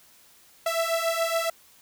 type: beating tone pair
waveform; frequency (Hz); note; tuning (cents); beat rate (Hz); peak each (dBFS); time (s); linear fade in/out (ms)
sawtooth; 659.3 / 666.4; E5 / E5; 0 / +19; 7.1; -23; 0.66-1.5; 5
effects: white hiss -56 dBFS RMS until 1.81 s